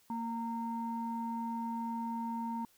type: tone pair together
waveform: sine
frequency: 230.7 / 922 Hz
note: A#3 / A#5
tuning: -18 / -19 cents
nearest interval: 2 octaves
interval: 2399 cents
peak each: -36 / -37 dBFS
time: 0.1-2.65 s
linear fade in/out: 2 ms
effects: tanh soft clip ceiling -27 dBFS + white hiss -67 dBFS RMS until 2.77 s

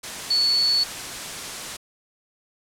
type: tone in noise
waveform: sine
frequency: 4435 Hz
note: C#8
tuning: in tune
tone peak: -17 dBFS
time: 0.3-0.84 s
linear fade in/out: 10 ms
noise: white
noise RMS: -32 dBFS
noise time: 0.03-1.77 s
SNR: +12 dB
effects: low-pass 9000 Hz 12 dB/octave

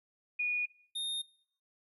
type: tone pair in turn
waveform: sine / square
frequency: 2455 / 3678 Hz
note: D#7 / A#7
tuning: -24 / -24 cents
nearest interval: perfect fifth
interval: 700 cents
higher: second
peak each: -29 / -35 dBFS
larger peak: first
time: 0.39-0.66 / 0.95-1.22 s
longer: neither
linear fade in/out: 10 ms
effects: noise-tail reverb RT60 0.6 s tail -21 dB re dry + resampled to 32000 Hz

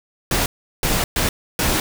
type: noise bursts at uneven times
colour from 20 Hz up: pink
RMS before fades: -19 dBFS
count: 4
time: 0.31-0.46 / 0.83-1.04 / 1.16-1.29 / 1.59-1.8 s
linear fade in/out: 2 ms
effects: none

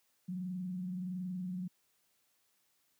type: tone with frequency modulation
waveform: sine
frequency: 182.4 Hz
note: F#3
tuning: 24 cents flat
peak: -36 dBFS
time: 0.28-1.68 s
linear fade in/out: 10 ms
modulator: 21.4 Hz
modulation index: 0.34
effects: white hiss -75 dBFS RMS until 2.99 s + high-pass 80 Hz 12 dB/octave

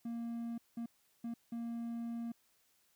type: tone bursts at uneven times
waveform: triangle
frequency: 233.1 Hz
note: A#3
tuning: in tune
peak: -36 dBFS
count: 4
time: 0.05-0.58 / 0.77-0.86 / 1.24-1.34 / 1.52-2.32 s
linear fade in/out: 5 ms
effects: white hiss -73 dBFS RMS until 2.95 s

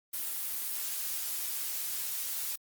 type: noise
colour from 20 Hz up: blue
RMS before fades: -35 dBFS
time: 0.13-2.56 s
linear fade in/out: 10 ms
effects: Opus 32 kbps

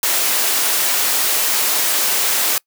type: high-pass noise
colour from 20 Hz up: white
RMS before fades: -17 dBFS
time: 0.03-2.58 s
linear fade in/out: 2 ms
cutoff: 350 Hz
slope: 12 dB/octave
effects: noise-tail reverb RT60 0.1 s tail -25 dB re dry

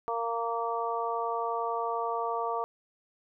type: harmonic tone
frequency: 231.3 Hz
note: A#3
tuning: 13 cents flat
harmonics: 2 / 3 / 4 / 5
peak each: -34 / -34 / -34 / -34 dBFS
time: 0.08-2.64 s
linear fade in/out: 0 ms
effects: none

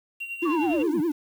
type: tone with tremolo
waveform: sine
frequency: 2755 Hz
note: F7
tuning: 24 cents flat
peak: -29 dBFS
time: 0.2-0.83 s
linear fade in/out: 10 ms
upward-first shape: sine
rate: 10 Hz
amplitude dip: 65%
type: tone with vibrato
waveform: triangle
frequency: 320.2 Hz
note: D#4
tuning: 50 cents sharp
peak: -19 dBFS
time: 0.42-1.12 s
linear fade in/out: 10 ms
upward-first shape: triangle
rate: 9.8 Hz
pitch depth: 190 cents each way
type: linear sweep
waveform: sine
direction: down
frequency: 1174.7 to 145.2 Hz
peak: -26 dBFS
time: 0.45-1.01 s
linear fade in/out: 10 ms
effects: tanh soft clip ceiling -15 dBFS + 8-bit

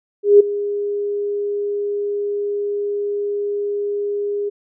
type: tone with ADSR envelope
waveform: sine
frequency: 408.7 Hz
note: G#4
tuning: 28 cents flat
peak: -3 dBFS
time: 0.23-4.5 s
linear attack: 170 ms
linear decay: 10 ms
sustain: -16 dB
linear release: 18 ms
effects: none

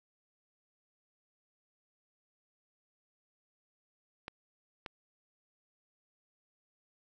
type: clicks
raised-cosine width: 0.3 ms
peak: -24 dBFS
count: 2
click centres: 4.281 / 4.862 s
effects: none

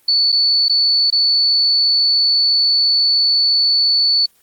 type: tone with dropouts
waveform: sine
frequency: 4463 Hz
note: C#8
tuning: 11 cents sharp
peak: -11 dBFS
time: 0.08-4.26 s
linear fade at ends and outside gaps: 5 ms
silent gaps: 0.32-0.324 / 0.684-0.695 / 1.103-1.124 s
effects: white hiss -55 dBFS RMS until 4.42 s + Opus 24 kbps

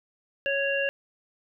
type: harmonic tone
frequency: 554.4 Hz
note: C#5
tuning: in tune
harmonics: 1 / 3 / 5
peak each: -27 / -29 / -29 dBFS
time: 0.46-0.89 s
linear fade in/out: 0 ms
effects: none

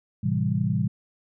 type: chord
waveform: sine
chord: A minor seventh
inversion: none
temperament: equal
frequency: 110 / 130.81 / 164.81 / 196 Hz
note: A2 / C3 / E3 / G3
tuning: 0 / 0 / 0 / 0 cents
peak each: -27 dBFS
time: 0.23-0.88 s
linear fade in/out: 10 ms
effects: none

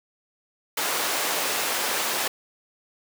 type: high-pass noise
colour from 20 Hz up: pink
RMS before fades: -26 dBFS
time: 0.77-2.28 s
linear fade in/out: 5 ms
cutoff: 530 Hz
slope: 12 dB/octave
effects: none

